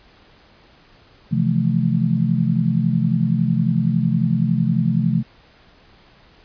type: chord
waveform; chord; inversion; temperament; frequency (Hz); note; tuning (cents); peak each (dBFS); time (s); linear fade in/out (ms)
sine; F major seventh; second; just; 130.96 / 163.7 / 174.61 / 218.3; C3 / E3 / F3 / A3; +2 / -12 / 0 / -13; -21; 1.31-5.23; 20
effects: pink hiss -51 dBFS RMS until 6.44 s + resampled to 11025 Hz